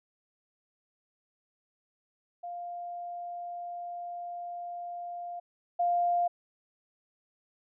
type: tone pair in turn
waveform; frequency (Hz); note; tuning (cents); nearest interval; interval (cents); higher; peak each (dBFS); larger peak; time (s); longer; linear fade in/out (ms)
sine; 700 / 700; F5 / F5; +4 / +4; unison; 0; neither; -36 / -24; second; 2.43-5.4 / 5.79-6.28; first; 10
effects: none